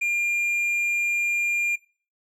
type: tone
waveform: triangle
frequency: 2400 Hz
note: D7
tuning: 37 cents sharp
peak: -20 dBFS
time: 0.01-1.76 s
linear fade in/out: 10 ms
effects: noise-tail reverb RT60 0.4 s tail -20 dB re dry